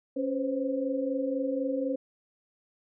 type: tone cluster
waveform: sine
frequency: 275.2 / 509 / 533 Hz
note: C#4 / C5 / C5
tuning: -12 / -48 / +32 cents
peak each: -30 / -32 / -33 dBFS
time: 0.16-1.96 s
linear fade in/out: 10 ms
effects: none